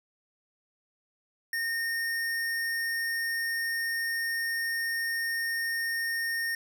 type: tone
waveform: square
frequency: 1837 Hz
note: A#6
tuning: 26 cents flat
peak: -29 dBFS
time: 1.53-6.55 s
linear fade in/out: 2 ms
effects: none